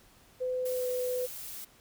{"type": "tone with pitch glide", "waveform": "sine", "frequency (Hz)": [507, 500.9], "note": ["B4", "B4"], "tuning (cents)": [45, 24], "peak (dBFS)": -29, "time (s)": [0.4, 1.27], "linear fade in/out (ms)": 20, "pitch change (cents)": -21, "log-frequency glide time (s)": [0.71, 0.86]}
{"type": "noise", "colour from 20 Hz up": "blue", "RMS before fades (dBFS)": -42, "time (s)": [0.65, 1.65], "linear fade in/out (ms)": 10}
{"effects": ["pink hiss -60 dBFS RMS until 1.8 s"]}